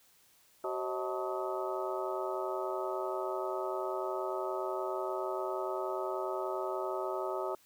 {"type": "harmonic tone with a mistuned harmonic", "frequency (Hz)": 126.6, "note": "B2", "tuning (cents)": 43, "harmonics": [3, 4, 5, 6, 7, 8, 9, 10], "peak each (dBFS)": [-37, -41, -38, -50, -41, -50, -46, -42], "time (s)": [0.64, 7.55], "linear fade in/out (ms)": 2, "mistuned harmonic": 4, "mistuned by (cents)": 120, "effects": ["white hiss -65 dBFS RMS until 7.65 s"]}